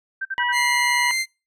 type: tone bursts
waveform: sine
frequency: 1563 Hz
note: G6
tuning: 6 cents flat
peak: -23 dBFS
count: 4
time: 0.21-0.526 s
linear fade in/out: 10 ms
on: 43 ms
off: 48 ms
type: harmonic tone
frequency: 973 Hz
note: B5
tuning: 26 cents flat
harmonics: 1 / 2 / 3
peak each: -23 / -23 / -30 dBFS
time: 0.38-1.11 s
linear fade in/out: 0 ms
type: tone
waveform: sawtooth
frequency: 2087 Hz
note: C7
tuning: 5 cents flat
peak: -17 dBFS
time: 0.52-1.26 s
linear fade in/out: 50 ms
effects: noise-tail reverb RT60 0.3 s tail -26 dB re dry + low-pass 11000 Hz 12 dB/octave